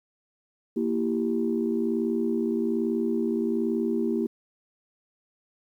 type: chord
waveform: sine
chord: E diminished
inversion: second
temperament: equal with one note detuned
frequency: 233.1 / 330.8 / 392 Hz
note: Bb3 / E4 / G4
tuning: 0 / +6 / 0 cents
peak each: -26 / -28 / -28 dBFS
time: 0.76-4.27 s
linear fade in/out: 10 ms
effects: tanh soft clip ceiling -14 dBFS + 10-bit